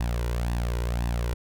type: tone with flanger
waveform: sawtooth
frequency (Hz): 59.1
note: A#1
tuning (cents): +24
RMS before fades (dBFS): -27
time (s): 0-1.34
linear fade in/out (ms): 5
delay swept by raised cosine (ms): 1.1 to 2.09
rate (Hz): 1.9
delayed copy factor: +0.65
effects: none